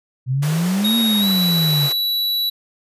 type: exponential two-way sweep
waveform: sine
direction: up then down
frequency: 124.4 to 233.1 to 138.6 Hz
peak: -16 dBFS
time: 0.26-1.9 s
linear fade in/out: 50 ms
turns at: 0.97 s
type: high-pass noise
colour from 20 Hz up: pink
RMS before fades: -30 dBFS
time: 0.42-1.93 s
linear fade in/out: 10 ms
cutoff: 320 Hz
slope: 48 dB/octave
type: tone with pitch glide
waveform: square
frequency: 3765 to 3932 Hz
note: A#7 to B7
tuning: +16 to -8 cents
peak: -18 dBFS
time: 0.84-2.5 s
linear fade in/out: 10 ms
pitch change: +76 cents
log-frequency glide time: 1.2-1.27 s
effects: resampled to 32000 Hz